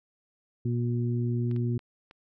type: harmonic tone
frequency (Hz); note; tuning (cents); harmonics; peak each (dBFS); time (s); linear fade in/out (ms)
119.8; A#2; +48; 1 / 2 / 3; -26 / -32 / -36; 0.65-1.78; 5
type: clicks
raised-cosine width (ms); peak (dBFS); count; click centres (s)
0.3; -34; 4; 1.513 / 1.563 / 1.792 / 2.111
effects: none